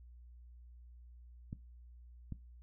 clicks, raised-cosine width 5 ms, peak -29 / -29 dBFS, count 2, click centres 1.529 / 2.323 s, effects noise-tail reverb RT60 0.2 s tail -18 dB re dry + added 60 Hz sine -53 dBFS peak until 2.62 s

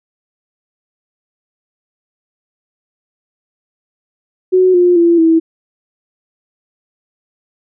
sine tone with pitch steps, 370 / 354.7 / 340.1 / 326 Hz, F#4 / F4 / F4 / E4, 0 / +27 / -46 / -19 cents, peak -6 dBFS, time 4.52-5.4 s, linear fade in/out 20 ms, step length 220 ms, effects none

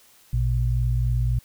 sine tone pair together, 56.87 / 120.5 Hz, A#1 / B2, -42 / -42 cents, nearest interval octave + minor second, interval 1300 cents, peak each -22 dBFS, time 0.33-1.39 s, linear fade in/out 5 ms, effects white hiss -55 dBFS RMS until 1.44 s

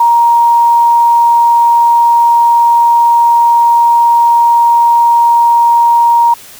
sine tone, 939 Hz, A#5, 12 cents sharp, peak -4 dBFS, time 0-6.34 s, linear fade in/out 5 ms, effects white hiss -34 dBFS RMS until 6.59 s

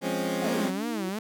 20% pulse chord, Db major seventh, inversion first, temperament equal, 174.61 / 207.7 / 261.6 / 277.2 Hz, F3 / Ab3 / C4 / Db4, 0 / 0 / 0 / 0 cents, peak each -28 dBFS, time 0.01-0.72 s, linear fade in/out 50 ms
sine linear two-way sweep, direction down then up, 751 to 246.9 to 346 Hz, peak -33 dBFS, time 0.42-1.09 s, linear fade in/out 0 ms, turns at 0.63 s
sawtooth tone with vibrato, 210.2 Hz, G#3, 21 cents sharp, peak -26 dBFS, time 0.44-1.19 s, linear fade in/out 2 ms, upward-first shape sine, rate 2.8 Hz, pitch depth 210 cents each way
effects none

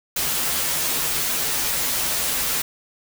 white noise with comb filter, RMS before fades -23 dBFS, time 0.16-2.62 s, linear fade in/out 5 ms, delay 10 ms, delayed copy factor -0.7, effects none

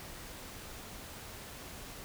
silence, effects pink hiss -47 dBFS RMS until 2.04 s

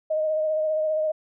sine tone with vibrato, 622.3 Hz, D#5, in tune, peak -21 dBFS, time 0.1-1.12 s, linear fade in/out 10 ms, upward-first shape triangle, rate 15 Hz, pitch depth 28 cents each way, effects none

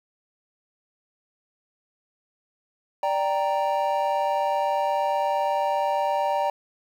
triangle chord, G minor, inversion second, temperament equal, 587.3 / 784 / 932.3 Hz, D5 / G5 / Bb5, 0 / 0 / 0 cents, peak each -24 dBFS, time 3.03-6.5 s, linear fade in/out 2 ms, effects 9-bit

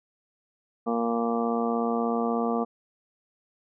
harmonic tone, 116.54 Hz, A#2, in tune, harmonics 2 / 3 / 4 / 5 / 6 / 7 / 8 / 9 / 10, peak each -27 / -37 / -29 / -41 / -31 / -37 / -41 / -42 / -34 dBFS, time 0.86-2.65 s, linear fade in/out 20 ms, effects none

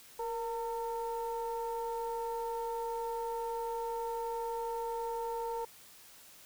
triangle ring-modulated tone, 221 Hz, A3, 8 cents sharp, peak -29 dBFS, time 0.19-5.65 s, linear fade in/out 5 ms, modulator 689 Hz, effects white hiss -56 dBFS RMS until 6.45 s

